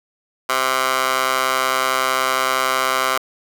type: tone with high-pass filter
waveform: 15% pulse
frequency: 130.81 Hz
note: C3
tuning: in tune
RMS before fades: -19 dBFS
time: 0.49-3.18 s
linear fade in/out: 5 ms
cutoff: 940 Hz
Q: 2
effects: 7-bit